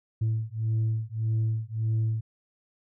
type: beating tone pair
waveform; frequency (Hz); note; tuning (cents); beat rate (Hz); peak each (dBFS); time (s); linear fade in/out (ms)
sine; 110.2 / 111.9; A2 / A2; +3 / +30; 1.7; -26; 0.21-2.21; 10
effects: tanh soft clip ceiling -21 dBFS